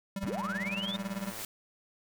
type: tone with tremolo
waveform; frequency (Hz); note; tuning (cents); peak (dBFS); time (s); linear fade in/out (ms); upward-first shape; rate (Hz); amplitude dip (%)
square; 196; G3; 0; -32; 0.16-1.32; 2; sine; 18; 85
type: linear sweep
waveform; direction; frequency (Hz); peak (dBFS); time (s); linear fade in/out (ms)
sine; up; 38.89 to 3682; -34; 0.23-0.96; 0
type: click train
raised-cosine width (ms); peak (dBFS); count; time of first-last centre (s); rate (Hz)
0.5; -30; 134; 0.23-1.417; 112
type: noise with exponential growth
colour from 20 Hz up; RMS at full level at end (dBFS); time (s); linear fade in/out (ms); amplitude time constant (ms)
white; -38; 0.71-1.45; 2; 160
effects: none